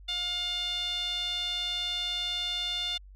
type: tone with band-pass filter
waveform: sawtooth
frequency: 710 Hz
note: F5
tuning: 28 cents sharp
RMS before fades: -32 dBFS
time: 0.08-2.98 s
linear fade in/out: 10 ms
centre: 3400 Hz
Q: 8.8
effects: added 48 Hz sine -47 dBFS peak until 3.15 s